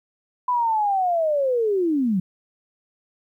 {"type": "linear sweep", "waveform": "sine", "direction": "down", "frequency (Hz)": [1005, 174.61], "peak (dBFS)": -18, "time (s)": [0.48, 2.2], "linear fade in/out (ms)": 5, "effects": ["10-bit"]}